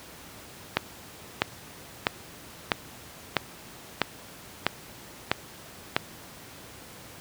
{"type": "click train", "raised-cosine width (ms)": 0.3, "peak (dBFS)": -4, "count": 9, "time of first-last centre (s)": [0.77, 5.965], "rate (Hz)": 1.54, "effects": ["pink hiss -46 dBFS RMS until 7.2 s", "high-pass 80 Hz 12 dB/octave"]}